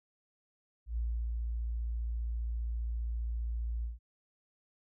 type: tone with ADSR envelope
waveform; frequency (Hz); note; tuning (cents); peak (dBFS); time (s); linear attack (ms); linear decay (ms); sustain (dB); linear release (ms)
sine; 57.5; A#1; -23; -30; 0.86-3.99; 110; 330; -2; 150
effects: none

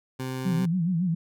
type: tone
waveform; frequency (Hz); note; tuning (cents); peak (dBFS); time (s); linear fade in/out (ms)
20% pulse; 130; C3; -11; -25; 0.19-0.66; 10
type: tone with vibrato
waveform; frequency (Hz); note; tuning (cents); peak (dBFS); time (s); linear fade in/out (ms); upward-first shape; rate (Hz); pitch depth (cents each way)
sine; 174.61; F3; 0; -22; 0.45-1.15; 10; sine; 7.2; 130
effects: none

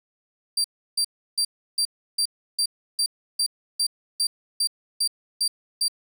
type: tone bursts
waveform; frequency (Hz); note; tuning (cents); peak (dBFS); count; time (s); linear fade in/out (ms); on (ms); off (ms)
30% pulse; 4703; D8; +2; -17; 14; 0.57-5.882; 5; 73; 330
effects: none

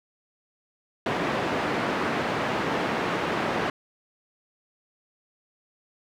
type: band-pass noise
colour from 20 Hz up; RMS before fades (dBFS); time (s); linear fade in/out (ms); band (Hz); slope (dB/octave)
pink; -27; 1.06-3.7; 2; 210 to 2100; 12
effects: none

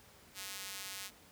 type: tone with high-pass filter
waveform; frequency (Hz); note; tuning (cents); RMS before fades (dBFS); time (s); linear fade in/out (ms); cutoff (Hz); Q
square; 98; G2; 0; -45; 0.34-1.11; 50; 2600; 0.51
effects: pink hiss -60 dBFS RMS until 1.31 s + high-pass 60 Hz 12 dB/octave

